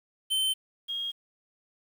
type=tone pair in turn; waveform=square / sine; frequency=3088 / 3260 Hz; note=G7 / G#7; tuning=-27 / -33 cents; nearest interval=minor second; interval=94 cents; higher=second; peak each=-25 / -30 dBFS; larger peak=first; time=0.3-0.54 / 0.88-1.12 s; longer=neither; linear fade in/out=20 ms; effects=9-bit